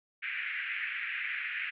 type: band-pass noise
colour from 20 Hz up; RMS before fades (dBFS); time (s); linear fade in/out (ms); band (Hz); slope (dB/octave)
white; -36; 0.22-1.71; 20; 1600 to 2500; 48
effects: none